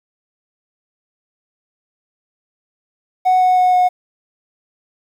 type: tone with pitch steps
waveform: triangle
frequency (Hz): 740 / 735.7 / 731.5 / 727.3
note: F#5 / F#5 / F#5 / F#5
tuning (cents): 0 / -10 / -20 / -30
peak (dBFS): -7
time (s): 3.25-3.89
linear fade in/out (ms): 20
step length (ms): 160
effects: tanh soft clip ceiling -5 dBFS + 8-bit